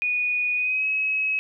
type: tone with pitch glide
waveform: sine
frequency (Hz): 2467 to 2560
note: D#7 to D#7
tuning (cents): -15 to +49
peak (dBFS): -21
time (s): 0.02-1.39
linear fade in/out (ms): 0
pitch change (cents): +64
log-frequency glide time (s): 0.56-0.86
effects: none